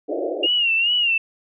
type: band-pass noise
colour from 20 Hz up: pink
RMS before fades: -25 dBFS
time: 0.08-0.47 s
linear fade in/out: 20 ms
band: 300 to 690 Hz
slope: 96 dB/octave
type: tone with vibrato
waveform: sine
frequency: 2801 Hz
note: F7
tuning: 4 cents sharp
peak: -16 dBFS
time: 0.43-1.18 s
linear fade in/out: 5 ms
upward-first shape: sine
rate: 2.4 Hz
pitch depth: 92 cents each way
effects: none